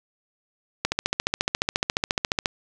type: click train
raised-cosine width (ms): 0.2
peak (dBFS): -4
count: 24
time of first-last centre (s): 0.85-2.458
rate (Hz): 14.3
effects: none